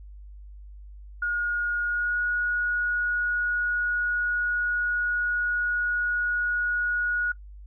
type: tone with pitch glide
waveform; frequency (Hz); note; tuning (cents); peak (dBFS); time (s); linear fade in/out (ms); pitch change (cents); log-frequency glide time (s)
sine; 1435 to 1452.5; F6 to F#6; +47 to -32; -23; 1.22-7.32; 5; +21; 1.85-2.19
effects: noise-tail reverb RT60 0.1 s tail -21 dB re dry + added 50 Hz sine -41 dBFS peak until 7.66 s